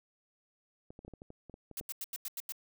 clicks, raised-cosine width 2 ms, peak -35 dBFS, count 11, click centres 0.905 / 0.991 / 1.049 / 1.08 / 1.137 / 1.219 / 1.304 / 1.497 / 1.541 / 1.713 / 1.811 s
blue noise bursts, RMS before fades -39 dBFS, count 7, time 1.77-2.522 s, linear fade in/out 2 ms, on 32 ms, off 88 ms
effects none

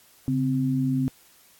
sine tone pair together, 138.59 / 260 Hz, C#3 / C4, 0 / -11 cents, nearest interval major seventh, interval 1089 cents, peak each -25 / -23 dBFS, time 0.28-1.08 s, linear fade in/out 0 ms, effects white hiss -56 dBFS RMS until 1.59 s + AAC 64 kbps

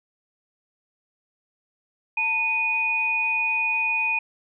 sine tone pair together, 897 / 2476 Hz, A5 / D#7, +33 / -9 cents, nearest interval octave + tritone, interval 1758 cents, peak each -30 / -21 dBFS, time 2.17-4.19 s, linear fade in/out 5 ms, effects none

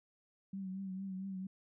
sine tone with vibrato, 191 Hz, G3, 45 cents flat, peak -39 dBFS, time 0.53-1.47 s, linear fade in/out 5 ms, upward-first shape triangle, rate 4.4 Hz, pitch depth 53 cents each way, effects none

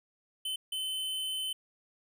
square tone bursts at uneven times, 3053 Hz, G7, 46 cents flat, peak -33 dBFS, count 2, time 0.45-0.56 / 0.72-1.53 s, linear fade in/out 5 ms, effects none

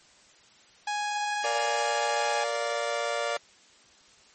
sawtooth tone, 830.6 Hz, G#5, in tune, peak -24 dBFS, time 0.87-2.44 s, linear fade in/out 5 ms
sawtooth chord, Bb major, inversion none, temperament just, 466.2 / 582.7 / 699.2 Hz, Bb4 / D5 / F5, 0 / -14 / +2 cents, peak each -30 / -26 / -29 dBFS, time 1.44-3.37 s, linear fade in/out 2 ms
effects white hiss -57 dBFS RMS until 4.34 s + MP3 32 kbps

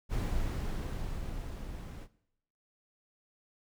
brown noise with level ramp, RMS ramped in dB -31 to -43 dBFS, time 0.09-2.08 s, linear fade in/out 50 ms, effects noise-tail reverb RT60 0.8 s tail -19 dB re dry

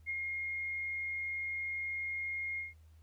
sine tone with ADSR envelope, 2139 Hz, C7, 38 cents sharp, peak -33 dBFS, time 0.06-2.74 s, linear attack 35 ms, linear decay 41 ms, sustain -2 dB, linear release 160 ms, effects added 79 Hz sine -56 dBFS peak until 3.02 s + pink hiss -74 dBFS RMS until 3.02 s

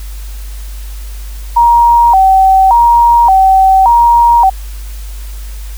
sine tone with vibrato, 850 Hz, G#5, 40 cents sharp, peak -3 dBFS, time 1.56-4.5 s, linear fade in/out 10 ms, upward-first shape square, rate 0.87 Hz, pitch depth 180 cents each way, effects added 50 Hz sine -21 dBFS peak until 5.77 s + white hiss -36 dBFS RMS until 5.77 s

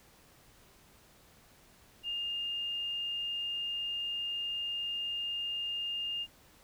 sine tone, 2818 Hz, F7, 15 cents sharp, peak -33 dBFS, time 2.03-6.27 s, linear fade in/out 50 ms, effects pink hiss -61 dBFS RMS until 6.63 s

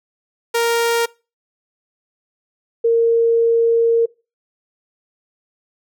sawtooth / sine tone pair in turn, 466.2 / 461.6 Hz, A#4 / A#4, 0 / -17 cents, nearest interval unison, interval 17 cents, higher first, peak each -11 dBFS, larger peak neither, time 0.54-1.06 / 2.84-4.06 s, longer second, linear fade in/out 10 ms, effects noise-tail reverb RT60 0.3 s tail -23 dB re dry

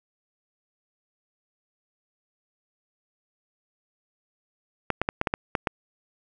clicks, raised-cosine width 0.5 ms, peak -8 dBFS, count 8, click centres 4.903 / 5.016 / 5.089 / 5.214 / 5.272 / 5.339 / 5.552 / 5.672 s, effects none

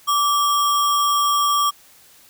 sine tone with sample-and-hold, 1164 Hz, D6, 16 cents flat, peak -15 dBFS, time 0.07-1.71 s, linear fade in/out 20 ms, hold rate 4410 Hz, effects white hiss -50 dBFS RMS until 2.29 s

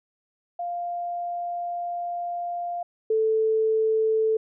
sine tone pair in turn, 698.5 / 440 Hz, F5 / A4, 0 / 0 cents, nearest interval minor sixth, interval 800 cents, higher first, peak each -27 / -19 dBFS, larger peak second, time 0.59-2.83 / 3.1-4.37 s, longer first, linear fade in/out 5 ms, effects none

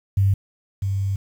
sine tone pair in turn, 98 / 98 Hz, G2 / G2, 0 / 0 cents, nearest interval unison, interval 0 cents, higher neither, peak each -14 / -20 dBFS, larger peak first, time 0.17-0.34 / 0.82-1.16 s, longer second, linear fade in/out 5 ms, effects 8-bit

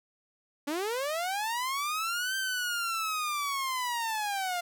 sawtooth linear two-way sweep, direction up then down, 276.5 to 1568 to 692 Hz, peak -26 dBFS, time 0.67-4.61 s, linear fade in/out 10 ms, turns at 2.36 s, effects none

